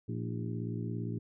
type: harmonic tone with a mistuned harmonic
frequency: 57.5 Hz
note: A#1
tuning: 23 cents flat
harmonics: 2 / 3 / 4 / 5 / 6 / 7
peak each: -36 / -40 / -42 / -44 / -46 / -47 dBFS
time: 0.08-1.19 s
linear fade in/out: 10 ms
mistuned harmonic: 5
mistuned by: +79 cents
effects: none